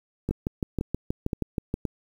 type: two click trains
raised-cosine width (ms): 3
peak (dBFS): -14 / -13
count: 4 / 10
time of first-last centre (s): 0.29-1.853 / 0.31-1.741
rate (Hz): 1.92 / 6.29
effects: 8-bit